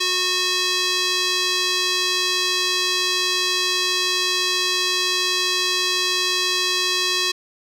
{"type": "tone with band-pass filter", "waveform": "square", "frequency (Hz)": 366.1, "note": "F#4", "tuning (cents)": -18, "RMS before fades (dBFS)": -21, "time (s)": [0, 7.32], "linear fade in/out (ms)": 10, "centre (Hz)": 4300, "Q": 1.7, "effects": []}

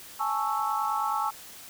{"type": "chord", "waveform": "sine", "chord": "A major seventh", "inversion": "third", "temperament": "equal", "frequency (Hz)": [830.6, 880, 1108.7, 1318.5], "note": ["G#5", "A5", "C#6", "E6"], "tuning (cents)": [0, 0, 0, 0], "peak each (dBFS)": -31, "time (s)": [0.19, 1.31], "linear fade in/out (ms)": 20, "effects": ["white hiss -46 dBFS RMS until 1.69 s"]}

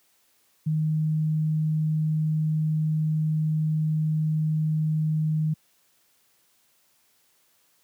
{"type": "tone", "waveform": "sine", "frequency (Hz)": 155.56, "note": "D#3", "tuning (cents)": 0, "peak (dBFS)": -21, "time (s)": [0.66, 5.54], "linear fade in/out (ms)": 10, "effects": ["white hiss -65 dBFS RMS until 7.83 s", "high-pass 80 Hz 12 dB/octave"]}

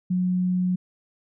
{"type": "tone", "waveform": "sine", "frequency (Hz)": 181.9, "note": "F#3", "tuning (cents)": -29, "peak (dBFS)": -20, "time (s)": [0.1, 0.76], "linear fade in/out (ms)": 10, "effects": []}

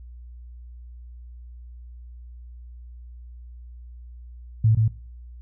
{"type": "tone with echo", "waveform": "sine", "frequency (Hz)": 110.3, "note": "A2", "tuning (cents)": 5, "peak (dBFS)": -14, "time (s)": [4.64, 4.75], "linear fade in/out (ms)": 5, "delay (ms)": 130, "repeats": 1, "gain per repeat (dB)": -2, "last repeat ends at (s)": 4.88, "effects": ["noise-tail reverb RT60 0.4 s tail -19 dB re dry", "added 60 Hz sine -39 dBFS peak until 5.41 s"]}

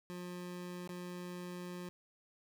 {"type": "tone with dropouts", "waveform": "25% pulse", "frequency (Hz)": 178.2, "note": "F3", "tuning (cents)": 35, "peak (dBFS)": -39, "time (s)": [0.1, 1.89], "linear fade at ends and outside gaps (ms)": 0, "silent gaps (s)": [0.875, 0.892], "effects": []}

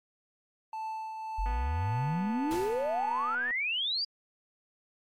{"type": "tone with tremolo", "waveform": "triangle", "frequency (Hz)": 880, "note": "A5", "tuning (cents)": 0, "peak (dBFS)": -31, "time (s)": [0.73, 3.35], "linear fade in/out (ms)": 2, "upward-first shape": "triangle", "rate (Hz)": 1.8, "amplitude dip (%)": 40}
{"type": "exponential sweep", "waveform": "sine", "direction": "up", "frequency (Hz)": [42.56, 4914], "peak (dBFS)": -28, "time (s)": [1.38, 4.05], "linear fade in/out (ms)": 10}
{"type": "click train", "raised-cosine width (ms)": 0.5, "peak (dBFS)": -30, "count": 505, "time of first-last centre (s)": [1.46, 3.509], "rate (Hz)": 246}
{"type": "noise with exponential decay", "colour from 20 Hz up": "pink", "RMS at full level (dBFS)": -38, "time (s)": [2.51, 3.16], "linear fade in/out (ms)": 1, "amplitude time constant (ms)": 140}
{"effects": ["MP3 64 kbps"]}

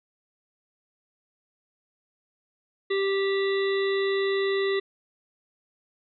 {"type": "harmonic tone", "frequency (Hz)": 392, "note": "G4", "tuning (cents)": 0, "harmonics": [1, 3, 5, 7, 9, 10], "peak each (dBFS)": [-23, -37, -32, -43, -39, -38], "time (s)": [2.9, 4.8], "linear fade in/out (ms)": 10, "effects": []}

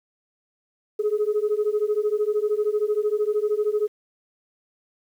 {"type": "beating tone pair", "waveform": "sine", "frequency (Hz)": [415.3, 428.3], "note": ["G#4", "A4"], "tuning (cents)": [0, -47], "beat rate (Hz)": 13, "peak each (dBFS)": -22, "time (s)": [0.99, 3.88], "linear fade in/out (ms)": 10, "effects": ["tanh soft clip ceiling -15 dBFS", "9-bit"]}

